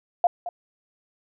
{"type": "tone with echo", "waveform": "sine", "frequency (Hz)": 703, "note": "F5", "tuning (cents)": 11, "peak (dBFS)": -14, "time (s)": [0.24, 0.27], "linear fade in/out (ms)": 2, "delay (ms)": 220, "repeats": 1, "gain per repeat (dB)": -14, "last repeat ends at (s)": 0.49, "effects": []}